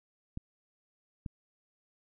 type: clicks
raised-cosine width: 5 ms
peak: -25 dBFS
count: 2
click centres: 0.374 / 1.262 s
effects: none